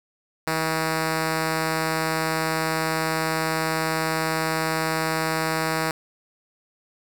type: tone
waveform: 5% pulse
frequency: 160 Hz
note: D#3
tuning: 49 cents sharp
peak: -11 dBFS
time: 0.47-5.91 s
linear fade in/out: 2 ms
effects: 8-bit